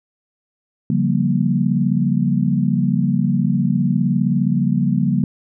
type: chord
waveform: sine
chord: G half-diminished seventh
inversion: second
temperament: just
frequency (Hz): 141.12 / 176.4 / 196 / 235.2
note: Db3 / F3 / G3 / Bb3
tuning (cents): +31 / +18 / 0 / +16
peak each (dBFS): -20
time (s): 0.9-5.24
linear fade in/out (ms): 2
effects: none